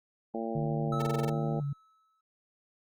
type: harmonic tone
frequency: 113.7 Hz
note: A#2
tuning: 43 cents flat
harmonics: 2 / 3 / 4 / 5 / 6 / 7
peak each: -36 / -38 / -39 / -40 / -41 / -41 dBFS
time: 0.34-1.6 s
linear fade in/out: 5 ms
type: tone with vibrato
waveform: sine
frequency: 145.8 Hz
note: D3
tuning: 12 cents flat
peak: -30 dBFS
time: 0.55-1.73 s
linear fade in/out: 5 ms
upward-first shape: square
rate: 1.4 Hz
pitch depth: 50 cents each way
type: tone with exponential decay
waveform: triangle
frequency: 1300 Hz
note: E6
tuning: 24 cents flat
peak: -31 dBFS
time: 0.92-2.21 s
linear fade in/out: 5 ms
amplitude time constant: 280 ms
type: tone bursts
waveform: sawtooth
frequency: 446.5 Hz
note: A4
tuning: 25 cents sharp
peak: -29 dBFS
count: 7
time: 1-1.297 s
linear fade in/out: 5 ms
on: 21 ms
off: 25 ms
effects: Opus 32 kbps